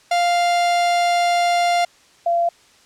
45% pulse / sine tone pair in turn, 698.5 / 685.7 Hz, F5 / F5, 0 / -32 cents, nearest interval unison, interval 32 cents, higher first, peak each -15 dBFS, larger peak neither, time 0.11-1.85 / 2.26-2.49 s, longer first, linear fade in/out 5 ms, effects white hiss -52 dBFS RMS until 2.85 s + low-pass 7000 Hz 12 dB/octave

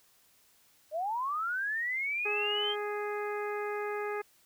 sine linear sweep, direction up, 587.3 to 3209 Hz, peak -30 dBFS, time 0.91-2.76 s, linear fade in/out 50 ms
harmonic tone, 415.3 Hz, G#4, in tune, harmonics 1 / 2 / 3 / 4 / 5 / 6, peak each -34 / -40 / -41 / -43 / -44 / -50 dBFS, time 2.25-4.22 s, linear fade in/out 10 ms
effects white hiss -65 dBFS RMS until 4.45 s

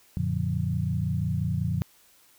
sine tone cluster, 90.4 / 115.9 / 145.7 / 176 Hz, F#2 / A#2 / D3 / F3, -40 / -10 / -13 / +14 cents, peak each -30 dBFS, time 0.17-1.82 s, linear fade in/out 0 ms, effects white hiss -59 dBFS RMS until 2.38 s

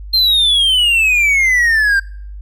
triangle exponential sweep, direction down, 4200 to 1568 Hz, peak -8 dBFS, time 0.13-2 s, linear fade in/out 10 ms, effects noise-tail reverb RT60 0.6 s tail -25 dB re dry + added 50 Hz sine -27 dBFS peak until 2.41 s

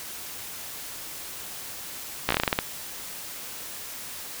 slowing click train, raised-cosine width 0.3 ms, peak -5 dBFS, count 10, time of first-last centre 2.29-2.589 s, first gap 15 ms, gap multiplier 1.19, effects white hiss -38 dBFS RMS until 4.4 s

